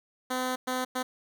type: tone bursts at uneven times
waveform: 10% pulse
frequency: 255 Hz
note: C4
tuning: 44 cents flat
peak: -20 dBFS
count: 3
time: 0.3-0.56 / 0.67-0.85 / 0.95-1.03 s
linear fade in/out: 10 ms
effects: none